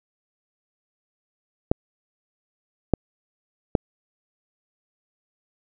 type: clicks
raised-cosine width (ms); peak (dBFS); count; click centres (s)
2; -3; 3; 1.715 / 2.937 / 3.752
effects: none